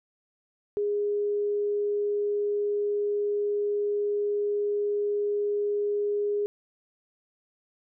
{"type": "tone", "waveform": "sine", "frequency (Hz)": 411.8, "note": "G#4", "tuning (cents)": -15, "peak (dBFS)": -24, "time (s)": [0.77, 6.46], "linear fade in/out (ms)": 0, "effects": []}